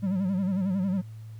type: tone with vibrato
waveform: triangle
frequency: 190 Hz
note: F#3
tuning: 46 cents sharp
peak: -22 dBFS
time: 0.02-1.02 s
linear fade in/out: 20 ms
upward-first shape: sine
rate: 11 Hz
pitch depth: 100 cents each way
effects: added 110 Hz sine -39 dBFS peak until 1.39 s + pink hiss -62 dBFS RMS until 1.39 s